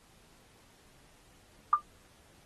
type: tone with exponential decay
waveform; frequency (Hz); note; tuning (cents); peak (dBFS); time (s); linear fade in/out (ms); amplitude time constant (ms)
sine; 1196; D6; +31; -17; 1.73-1.82; 2; 19
effects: pink hiss -62 dBFS RMS until 2.45 s + AAC 32 kbps